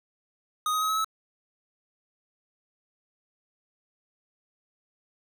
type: tone with pitch steps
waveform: square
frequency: 1244.5 / 1258.2 / 1272.1 / 1286.2 / 1300.3 Hz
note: D#6 / D#6 / D#6 / E6 / E6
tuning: 0 / +19 / +38 / -43 / -24 cents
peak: -25 dBFS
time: 0.66-1.045 s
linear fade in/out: 2 ms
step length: 77 ms
effects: none